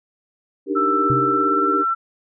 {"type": "chord", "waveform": "sine", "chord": "Eb major seventh", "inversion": "third", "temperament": "equal", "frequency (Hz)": [293.7, 311.1, 392, 466.2], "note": ["D4", "Eb4", "G4", "Bb4"], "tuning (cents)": [0, 0, 0, 0], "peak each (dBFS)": [-24, -27, -23, -28], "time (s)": [0.66, 1.85], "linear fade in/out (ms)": 50}
{"type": "tone with pitch glide", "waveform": "sine", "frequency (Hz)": [1328, 1344.2], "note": ["E6", "E6"], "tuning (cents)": [12, 33], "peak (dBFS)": -17, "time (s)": [0.75, 1.95], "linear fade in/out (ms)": 20, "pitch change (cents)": 21, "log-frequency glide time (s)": [1.15, 1.68]}
{"type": "tone with exponential decay", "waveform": "sine", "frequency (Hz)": 130.81, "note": "C3", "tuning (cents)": 0, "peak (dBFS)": -17, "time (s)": [1.1, 1.56], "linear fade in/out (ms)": 0, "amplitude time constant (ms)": 98}
{"effects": []}